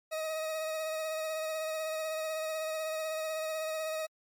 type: tone with vibrato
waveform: 40% pulse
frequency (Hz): 631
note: D#5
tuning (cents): +24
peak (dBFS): -32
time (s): 0.11-4.07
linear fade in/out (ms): 20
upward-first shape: triangle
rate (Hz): 16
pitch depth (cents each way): 25
effects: MP3 96 kbps